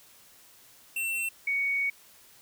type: tone pair in turn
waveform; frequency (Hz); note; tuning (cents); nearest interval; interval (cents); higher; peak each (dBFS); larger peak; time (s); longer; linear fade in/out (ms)
square / sine; 2701 / 2233; E7 / C#7; +42 / +12; minor third; 330; first; -29 / -25; second; 0.96-1.29 / 1.47-1.9; second; 5
effects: white hiss -56 dBFS RMS until 2.41 s